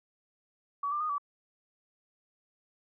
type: tone with pitch steps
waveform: sine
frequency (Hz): 1136 / 1188 / 1233 / 1149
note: C#6 / D6 / D#6 / D6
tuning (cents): +42 / +20 / -16 / -38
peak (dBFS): -29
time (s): 0.83-1.182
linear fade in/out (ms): 5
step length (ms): 88
effects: none